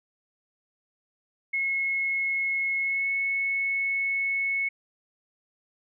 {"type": "tone with pitch glide", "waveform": "sine", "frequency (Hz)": [2176, 2200], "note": ["C#7", "C#7"], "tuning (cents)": [-33, -14], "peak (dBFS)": -24, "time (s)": [1.53, 4.69], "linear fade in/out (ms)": 10, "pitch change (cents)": 19, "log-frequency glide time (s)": [2.8, 3.08], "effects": []}